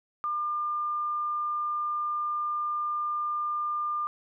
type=tone; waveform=sine; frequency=1200 Hz; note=D6; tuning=37 cents sharp; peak=-27 dBFS; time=0.24-4.07 s; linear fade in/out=0 ms; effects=none